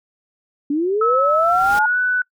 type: linear sweep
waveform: sine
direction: up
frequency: 277.2 to 880 Hz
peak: -16 dBFS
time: 0.7-1.86 s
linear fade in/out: 5 ms
type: tone with pitch glide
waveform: sine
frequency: 1298 to 1491 Hz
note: E6 to F#6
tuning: -27 to +13 cents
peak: -15 dBFS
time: 1.01-2.22 s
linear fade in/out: 5 ms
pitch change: +240 cents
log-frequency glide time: 1.37-1.99 s
type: noise with exponential growth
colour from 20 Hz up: pink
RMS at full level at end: -28 dBFS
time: 1.1-1.79 s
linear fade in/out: 2 ms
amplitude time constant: 150 ms
effects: noise-tail reverb RT60 0.1 s tail -25 dB re dry